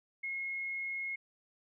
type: tone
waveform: sine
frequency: 2162 Hz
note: C#7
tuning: 44 cents flat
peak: -35 dBFS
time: 0.23-1.16 s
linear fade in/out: 10 ms
effects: none